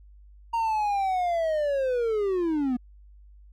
triangle linear sweep, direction down, 932.3 to 240 Hz, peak -21 dBFS, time 0.53-2.77 s, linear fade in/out 10 ms, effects added 50 Hz sine -48 dBFS peak until 3.52 s

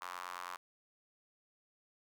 square tone with high-pass filter, 44.72 Hz, F1, 42 cents sharp, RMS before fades -45 dBFS, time 0.01-0.57 s, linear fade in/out 10 ms, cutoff 1100 Hz, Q 3.7, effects none

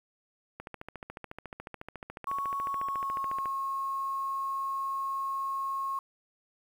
click train, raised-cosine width 0.5 ms, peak -25 dBFS, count 41, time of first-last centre 0.6-3.457 s, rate 14 Hz
sine tone with pitch glide, 1108.7 to 1085.9 Hz, C#6 to C#6, 0 to -36 cents, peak -30 dBFS, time 2.27-5.99 s, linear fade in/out 2 ms, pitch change -36 cents, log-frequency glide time 2.66-3.37 s
effects 9-bit

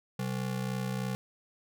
square ring-modulated tone, 160 Hz, D#3, 49 cents sharp, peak -29 dBFS, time 0.19-1.15 s, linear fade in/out 0 ms, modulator 31.6 Hz, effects none

